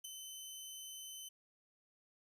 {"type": "tone with ADSR envelope", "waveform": "15% pulse", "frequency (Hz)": 3050, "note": "G7", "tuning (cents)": -48, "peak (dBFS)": -34, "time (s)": [0.04, 1.29], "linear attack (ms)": 10, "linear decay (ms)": 6, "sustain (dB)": -6, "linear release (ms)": 10, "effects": []}